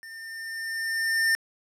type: tone with level ramp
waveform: square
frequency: 1805 Hz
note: A6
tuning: 44 cents sharp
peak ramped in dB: -41 to -20 dBFS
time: 0.03-1.35 s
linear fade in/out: 0 ms
effects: low-pass 12000 Hz 12 dB/octave + 10-bit